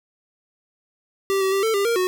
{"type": "tone with pitch steps", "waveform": "square", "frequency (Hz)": [390.7, 382.9, 391.7, 445.7, 398.9, 465.8, 367.5], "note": ["G4", "G4", "G4", "A4", "G4", "A#4", "F#4"], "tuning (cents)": [-6, -41, -1, 22, 30, -1, -12], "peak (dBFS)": -19, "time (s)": [1.3, 2.07], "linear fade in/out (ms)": 0, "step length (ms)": 110, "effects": []}